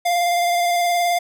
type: tone with vibrato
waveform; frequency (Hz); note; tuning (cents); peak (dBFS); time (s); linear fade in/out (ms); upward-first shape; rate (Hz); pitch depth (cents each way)
square; 698.5; F5; 0; -17; 0.05-1.19; 10; square; 19; 15
effects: none